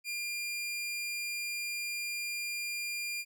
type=tone; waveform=sawtooth; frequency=2400 Hz; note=D7; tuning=37 cents sharp; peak=-31 dBFS; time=0.04-3.25 s; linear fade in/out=50 ms; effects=none